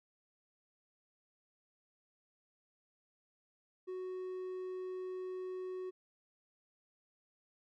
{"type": "tone", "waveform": "triangle", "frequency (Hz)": 370, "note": "F#4", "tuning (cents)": 0, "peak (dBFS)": -37, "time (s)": [3.87, 5.91], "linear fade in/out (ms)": 20, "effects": ["MP3 48 kbps"]}